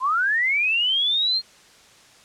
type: linear sweep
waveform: sine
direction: up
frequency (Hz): 989 to 4265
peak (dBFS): -18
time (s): 0-1.42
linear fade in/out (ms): 50
effects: white hiss -51 dBFS RMS until 2.24 s + low-pass 7000 Hz 12 dB/octave